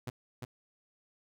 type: tone with echo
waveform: sawtooth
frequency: 123.47 Hz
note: B2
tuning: in tune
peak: -32 dBFS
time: 0.07-0.1 s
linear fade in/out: 5 ms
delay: 350 ms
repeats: 1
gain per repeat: -3 dB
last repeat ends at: 0.45 s
effects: none